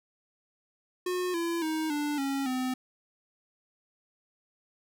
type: tone with pitch steps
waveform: square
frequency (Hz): 362.1 / 337.9 / 315.2 / 294.1 / 274.4 / 256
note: F#4 / E4 / D#4 / D4 / C#4 / C4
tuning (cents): -37 / +43 / +23 / +3 / -17 / -38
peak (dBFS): -29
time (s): 1.06-2.74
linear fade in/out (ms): 5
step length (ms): 280
effects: none